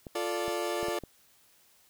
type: clicks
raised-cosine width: 2 ms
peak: -27 dBFS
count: 5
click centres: 0.068 / 0.481 / 0.83 / 0.884 / 1.037 s
type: chord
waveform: 30% pulse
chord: D minor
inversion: first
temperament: equal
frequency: 349.2 / 440 / 587.3 Hz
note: F4 / A4 / D5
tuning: 0 / 0 / 0 cents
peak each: -31 / -33 / -32 dBFS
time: 0.15-0.99 s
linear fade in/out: 5 ms
effects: white hiss -63 dBFS RMS until 1.89 s

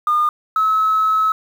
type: tone pair in turn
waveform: sine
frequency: 1216 / 1291.5 Hz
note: D#6 / E6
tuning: -40 / -36 cents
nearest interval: minor second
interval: 104 cents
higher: second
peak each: -12 / -12 dBFS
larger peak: neither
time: 0.07-0.29 / 0.56-1.32 s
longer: second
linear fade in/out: 2 ms
effects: tanh soft clip ceiling -9 dBFS + 7-bit

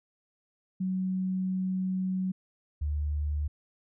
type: tone pair in turn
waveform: sine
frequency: 186.8 / 74.13 Hz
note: F#3 / D2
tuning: +17 / +17 cents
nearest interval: octave + major third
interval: 1600 cents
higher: first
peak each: -27 dBFS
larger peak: neither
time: 0.8-2.32 / 2.81-3.48 s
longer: first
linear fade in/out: 10 ms
effects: none

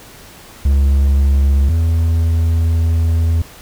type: tone pair in turn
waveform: triangle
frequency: 69.3 / 82.41 Hz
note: C#2 / E2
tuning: 0 / 0 cents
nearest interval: minor third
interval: 300 cents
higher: second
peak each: -7 / -9 dBFS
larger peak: first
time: 0.65-1.69 / 1.69-3.42 s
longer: second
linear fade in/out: 5 ms
effects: pink hiss -39 dBFS RMS until 3.61 s

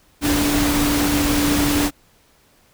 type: tone in noise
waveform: sine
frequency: 290.8 Hz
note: D4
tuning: 17 cents flat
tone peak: -18 dBFS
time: 0.21-1.91 s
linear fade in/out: 50 ms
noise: pink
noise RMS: -21 dBFS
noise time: 0.21-1.91 s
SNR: 0 dB
effects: pink hiss -56 dBFS RMS until 2.73 s

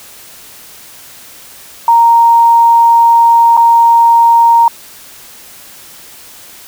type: tone with dropouts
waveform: sine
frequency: 930 Hz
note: A#5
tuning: 4 cents flat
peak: -3 dBFS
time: 1.88-4.68 s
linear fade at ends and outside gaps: 2 ms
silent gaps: 3.568-3.574 s
effects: white hiss -35 dBFS RMS until 6.67 s

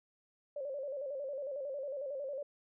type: tone with vibrato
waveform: sine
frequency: 554.4 Hz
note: C#5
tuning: in tune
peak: -37 dBFS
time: 0.56-2.43 s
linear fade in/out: 5 ms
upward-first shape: square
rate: 11 Hz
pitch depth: 80 cents each way
effects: none

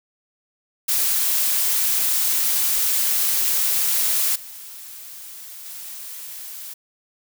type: noise with level steps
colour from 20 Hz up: blue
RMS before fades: -20 / -38 / -35 dBFS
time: 0.88-6.74 s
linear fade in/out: 10 ms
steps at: 4.35 / 5.65 s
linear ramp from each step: 10 ms
effects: none

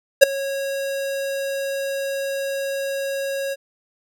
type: tone with ADSR envelope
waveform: square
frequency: 549 Hz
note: C#5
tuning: 17 cents flat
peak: -3 dBFS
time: 0.21-3.56 s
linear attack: 22 ms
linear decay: 9 ms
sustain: -21 dB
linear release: 35 ms
effects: none

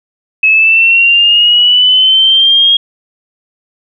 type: linear sweep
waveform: sine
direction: up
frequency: 2573 to 3273 Hz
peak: -4 dBFS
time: 0.43-2.77 s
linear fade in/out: 5 ms
effects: none

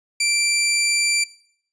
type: tone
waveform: 15% pulse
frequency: 2349 Hz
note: D7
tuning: in tune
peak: -11 dBFS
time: 0.2-1.24 s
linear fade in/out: 5 ms
effects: noise-tail reverb RT60 0.6 s tail -18 dB re dry + resampled to 22050 Hz

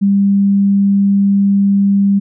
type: tone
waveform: sine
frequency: 198.8 Hz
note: G3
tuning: 25 cents sharp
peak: -8 dBFS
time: 0.01-2.2 s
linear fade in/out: 20 ms
effects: none

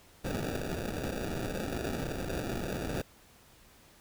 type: noise with sample-and-hold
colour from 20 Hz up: violet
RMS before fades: -35 dBFS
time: 0.24-3.02 s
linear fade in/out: 5 ms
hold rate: 1050 Hz
effects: pink hiss -59 dBFS RMS until 4 s

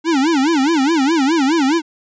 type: tone with vibrato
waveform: square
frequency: 297.7 Hz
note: D4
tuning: 24 cents sharp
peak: -13 dBFS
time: 0.04-1.82 s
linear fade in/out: 50 ms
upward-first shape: sine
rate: 4.8 Hz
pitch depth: 230 cents each way
effects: resampled to 16000 Hz

